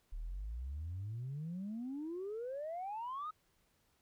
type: exponential sweep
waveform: sine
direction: up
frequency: 35.97 to 1287 Hz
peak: -38 dBFS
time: 0.12-3.31 s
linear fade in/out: 10 ms
effects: tanh soft clip ceiling -36 dBFS + pink hiss -75 dBFS RMS until 4.01 s